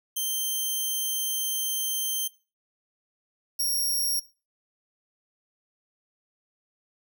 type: tone pair in turn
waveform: 5% pulse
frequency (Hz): 3136 / 5588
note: G7 / F8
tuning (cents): 0 / 0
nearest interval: minor seventh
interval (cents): 1000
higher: second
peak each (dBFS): -18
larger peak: neither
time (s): 0.16-2.28 / 3.59-4.2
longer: first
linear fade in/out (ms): 10
effects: noise-tail reverb RT60 0.3 s tail -18 dB re dry